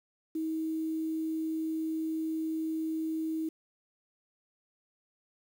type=tone with quantisation; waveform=sine; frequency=319 Hz; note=D#4; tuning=43 cents sharp; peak=-30 dBFS; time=0.35-3.49 s; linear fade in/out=5 ms; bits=9; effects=none